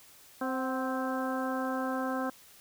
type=harmonic tone with a mistuned harmonic; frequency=261.6 Hz; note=C4; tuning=in tune; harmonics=1 / 2 / 3 / 4 / 5 / 6; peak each=-33 / -36 / -38 / -39 / -40 / -41 dBFS; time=0.41-2.3 s; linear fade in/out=5 ms; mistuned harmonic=3; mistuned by=-46 cents; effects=white hiss -56 dBFS RMS until 2.6 s